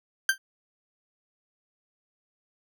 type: tone with exponential decay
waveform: 40% pulse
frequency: 1569 Hz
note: G6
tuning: 1 cent sharp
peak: -15 dBFS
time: 0.29-0.38 s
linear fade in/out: 2 ms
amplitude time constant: 18 ms
effects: none